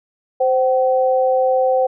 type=tone pair together; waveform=sine; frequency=520 / 762.1 Hz; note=C5 / G5; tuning=-11 / -49 cents; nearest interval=perfect fifth; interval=662 cents; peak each=-14 / -18 dBFS; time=0.4-1.87 s; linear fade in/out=10 ms; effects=none